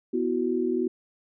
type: chord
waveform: sine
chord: B suspended fourth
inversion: none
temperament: equal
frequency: 246.9 / 329.6 / 370 Hz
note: B3 / E4 / F#4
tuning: 0 / 0 / 0 cents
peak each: -28 / -29 / -26 dBFS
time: 0.13-0.88 s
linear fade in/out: 10 ms
effects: none

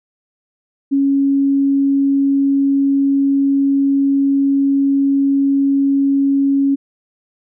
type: tone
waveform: sine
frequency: 276.5 Hz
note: C#4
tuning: 4 cents flat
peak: -11 dBFS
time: 0.91-6.76 s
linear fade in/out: 20 ms
effects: none

